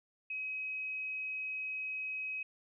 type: tone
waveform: sine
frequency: 2540 Hz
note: D#7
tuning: 35 cents sharp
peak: -36 dBFS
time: 0.3-2.43 s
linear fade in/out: 5 ms
effects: none